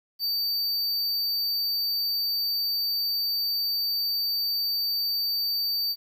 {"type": "tone", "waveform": "square", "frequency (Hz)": 4611, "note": "D8", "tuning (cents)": -33, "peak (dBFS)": -25, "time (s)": [0.19, 5.96], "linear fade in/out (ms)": 50, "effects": ["10-bit"]}